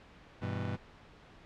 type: chord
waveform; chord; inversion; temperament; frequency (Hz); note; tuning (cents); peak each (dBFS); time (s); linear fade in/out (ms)
30% pulse; E minor; first; just; 98.89 / 123.61 / 164.81; G2 / B2 / E3; +16 / +2 / 0; -34 / -36 / -40; 0.41-0.77; 20
effects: pink hiss -56 dBFS RMS until 1.45 s + low-pass 3000 Hz 12 dB/octave